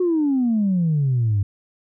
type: exponential sweep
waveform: sine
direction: down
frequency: 370 to 96.4 Hz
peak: -15 dBFS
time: 0-1.43 s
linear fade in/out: 5 ms
effects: tanh soft clip ceiling -13 dBFS